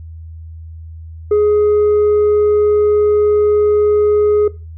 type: tone with tanh clipping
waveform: triangle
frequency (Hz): 418.3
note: G#4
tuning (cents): +12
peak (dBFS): -9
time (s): 1.31-4.48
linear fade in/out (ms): 5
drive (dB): 7
effects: noise-tail reverb RT60 0.3 s tail -19 dB re dry + added 81 Hz sine -29 dBFS peak until 4.77 s